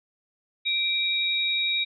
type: tone pair together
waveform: sine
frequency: 2349 / 3781 Hz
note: D7 / A#7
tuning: 0 / +24 cents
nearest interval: minor sixth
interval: 824 cents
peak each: -27 / -24 dBFS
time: 0.65-1.85 s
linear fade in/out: 20 ms
effects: none